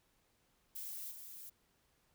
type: noise with level steps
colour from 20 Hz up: violet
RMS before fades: -45 / -51 dBFS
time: 0.75-1.5 s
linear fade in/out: 10 ms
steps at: 1.1 s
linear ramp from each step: 20 ms
effects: pink hiss -75 dBFS RMS until 2.14 s